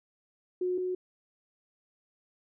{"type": "tone pair in turn", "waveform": "sine", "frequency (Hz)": [363.3, 366.2], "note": ["F#4", "F#4"], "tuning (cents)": [-32, -18], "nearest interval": "unison", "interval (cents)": 14, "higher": "second", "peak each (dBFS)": [-27, -29], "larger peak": "first", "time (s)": [[0.61, 0.78], [0.78, 0.95]], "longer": "neither", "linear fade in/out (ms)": 5, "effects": []}